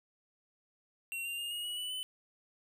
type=tone with pitch steps; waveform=square; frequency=2738 / 2783 / 2828 / 2874 / 2921 / 2969 / 3017 Hz; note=F7 / F7 / F7 / F7 / F#7 / F#7 / F#7; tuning=-35 / -7 / +21 / +49 / -23 / +5 / +33 cents; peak=-37 dBFS; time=1.12-2.03 s; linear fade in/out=0 ms; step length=130 ms; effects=none